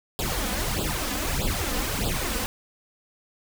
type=noise with flanger; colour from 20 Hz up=pink; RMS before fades=-27 dBFS; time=0.19-2.46 s; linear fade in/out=0 ms; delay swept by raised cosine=0.24 to 4.04 ms; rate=1.6 Hz; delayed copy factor=+0.95; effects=none